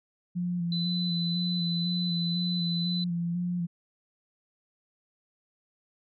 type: tone with vibrato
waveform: sine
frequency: 174 Hz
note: F3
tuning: 6 cents flat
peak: -27 dBFS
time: 0.35-3.67 s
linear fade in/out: 20 ms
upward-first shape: square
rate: 2 Hz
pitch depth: 28 cents each way
type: tone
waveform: sine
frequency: 4010 Hz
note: B7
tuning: 26 cents sharp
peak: -31 dBFS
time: 0.72-3.04 s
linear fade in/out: 2 ms
effects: none